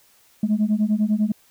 sine beating tone pair, 207.4 / 217.4 Hz, G#3 / A3, -2 / -21 cents, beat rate 10 Hz, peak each -19 / -19 dBFS, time 0.43-1.32 s, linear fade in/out 5 ms, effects tanh soft clip ceiling -13 dBFS + white hiss -57 dBFS RMS until 1.5 s

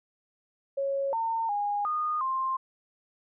sine tone with pitch steps, 551 / 908 / 820 / 1228 / 1053 Hz, C#5 / A#5 / G#5 / D#6 / C6, -11 / -46 / -22 / -23 / +11 cents, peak -26 dBFS, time 0.77-2.57 s, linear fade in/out 10 ms, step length 360 ms, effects none

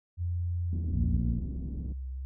sine tone with pitch glide, 87.31 to 80.99 Hz, F2 to E2, 0 to -30 cents, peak -28 dBFS, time 0.17-1.21 s, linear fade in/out 50 ms, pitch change -130 cents, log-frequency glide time 0.67-0.88 s
white low-pass noise, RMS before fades -39 dBFS, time 0.72-1.93 s, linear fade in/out 10 ms, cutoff 240 Hz, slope 24 dB/octave
sine tone with vibrato, 65.6 Hz, C2, 5 cents sharp, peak -34 dBFS, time 0.92-2.25 s, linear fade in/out 0 ms, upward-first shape triangle, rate 3.2 Hz, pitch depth 28 cents each way
harmonic tone, 58.1 Hz, A#1, 5 cents flat, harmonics 1 / 2 / 3 / 4, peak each -29 / -32 / -34 / -35 dBFS, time 0.94-1.4 s, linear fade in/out 20 ms
effects none

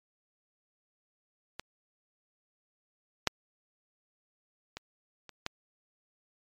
clicks, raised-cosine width 0.2 ms, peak -20 / -7 / -22 / -28 / -15 dBFS, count 5, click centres 1.596 / 3.273 / 4.77 / 5.293 / 5.464 s, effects MP3 96 kbps

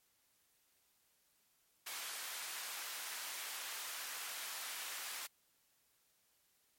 pink high-pass noise, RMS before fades -45 dBFS, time 1.86-5.27 s, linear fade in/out 10 ms, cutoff 1200 Hz, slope 12 dB/octave, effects white hiss -75 dBFS RMS until 6.78 s + MP3 64 kbps

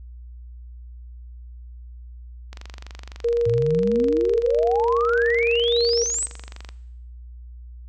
click train, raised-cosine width 0.2 ms, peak -21 dBFS, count 100, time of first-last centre 2.53-6.69 s, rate 23.8 Hz
sine tone with vibrato, 469.3 Hz, A#4, 12 cents sharp, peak -17 dBFS, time 3.24-6.04 s, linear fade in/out 10 ms, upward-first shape triangle, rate 1.7 Hz, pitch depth 11 cents each way
sine exponential sweep, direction up, 105.1 to 8372 Hz, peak -22 dBFS, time 3.46-6.26 s, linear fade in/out 5 ms
effects noise-tail reverb RT60 0.9 s tail -18 dB re dry + added 60 Hz sine -37 dBFS peak until 7.88 s

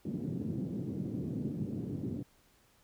white band-pass noise, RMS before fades -37 dBFS, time 0.05-2.23 s, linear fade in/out 5 ms, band 110 to 290 Hz, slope 24 dB/octave, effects pink hiss -67 dBFS RMS until 2.83 s

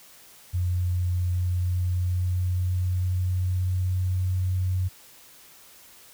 sine tone with pitch glide, 89.5 to 92.18 Hz, F2 to F#2, +43 to -6 cents, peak -22 dBFS, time 0.53-4.89 s, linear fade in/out 20 ms, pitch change +51 cents, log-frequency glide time 1.27-4.21 s, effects white hiss -51 dBFS RMS until 6.13 s

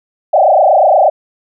sine tone with frequency modulation, 685 Hz, F5, 34 cents flat, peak -5 dBFS, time 0.33-1.1 s, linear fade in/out 10 ms, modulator 28.4 Hz, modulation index 3.7, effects none

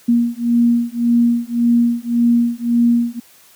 sine beating tone pair, 235.8 / 237.6 Hz, A#3 / A#3, +20 / +33 cents, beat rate 1.8 Hz, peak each -15 dBFS, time 0.08-3.2 s, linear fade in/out 10 ms, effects white hiss -48 dBFS RMS until 3.55 s + high-pass 100 Hz 12 dB/octave

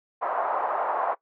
pink band-pass noise, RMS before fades -27 dBFS, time 0.21-1.15 s, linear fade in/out 20 ms, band 660 to 1100 Hz, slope 24 dB/octave, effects noise-tail reverb RT60 0.1 s tail -18 dB re dry

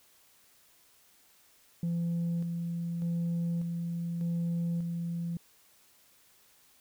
sine tone with tremolo, 170 Hz, F3, 46 cents flat, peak -26 dBFS, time 1.83-5.37 s, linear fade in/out 2 ms, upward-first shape square, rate 0.84 Hz, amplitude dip 40%, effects tanh soft clip ceiling -27 dBFS + white hiss -63 dBFS RMS until 6.8 s

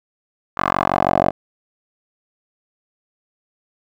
10% pulse tone with band-pass filter sweep, 46.25 Hz, F#1, in tune, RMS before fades -18 dBFS, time 0.57-1.31 s, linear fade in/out 10 ms, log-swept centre 1200 to 620 Hz, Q 2.6, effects none

